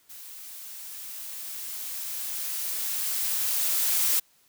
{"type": "noise with level ramp", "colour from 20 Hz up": "blue", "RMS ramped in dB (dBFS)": [-44, -23], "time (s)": [0.09, 4.2], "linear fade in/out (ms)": 10, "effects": ["white hiss -63 dBFS RMS until 4.48 s"]}